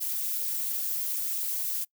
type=noise with amplitude modulation; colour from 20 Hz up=violet; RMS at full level=-27 dBFS; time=0-1.85 s; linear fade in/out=20 ms; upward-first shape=sine; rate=288 Hz; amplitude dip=80%; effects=noise-tail reverb RT60 0.1 s tail -23 dB re dry